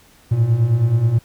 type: beating tone pair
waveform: triangle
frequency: 108.8 / 118.2 Hz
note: A2 / A#2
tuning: -19 / +24 cents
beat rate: 9.4 Hz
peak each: -18 / -12 dBFS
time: 0.31-1.19 s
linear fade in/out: 10 ms
effects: pink hiss -51 dBFS RMS until 1.24 s